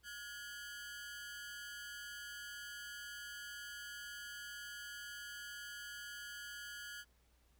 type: ring-modulated tone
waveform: sawtooth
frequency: 1552 Hz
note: G6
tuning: 18 cents flat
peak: -40 dBFS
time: 0.03-7.05 s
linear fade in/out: 50 ms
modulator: 121 Hz
effects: added 60 Hz sine -70 dBFS peak until 7.59 s + pink hiss -75 dBFS RMS until 7.59 s